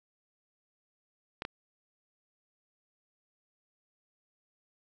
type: clicks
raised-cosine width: 0.3 ms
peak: -19 / -19 dBFS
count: 2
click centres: 1.421 / 1.451 s
effects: none